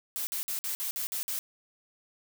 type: noise bursts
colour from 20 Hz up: blue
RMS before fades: -33 dBFS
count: 8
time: 0.16-1.39 s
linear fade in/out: 0 ms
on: 110 ms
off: 50 ms
effects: none